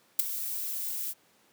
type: noise with ADSR envelope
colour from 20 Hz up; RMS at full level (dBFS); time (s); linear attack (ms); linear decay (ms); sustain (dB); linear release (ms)
violet; -19; 0.19-1.14; 7; 9; -15; 39
effects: pink hiss -64 dBFS RMS until 1.52 s + high-pass 200 Hz 12 dB/octave